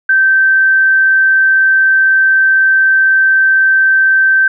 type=tone; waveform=sine; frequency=1554 Hz; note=G6; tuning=16 cents flat; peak=-6 dBFS; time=0.09-4.48 s; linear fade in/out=5 ms; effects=none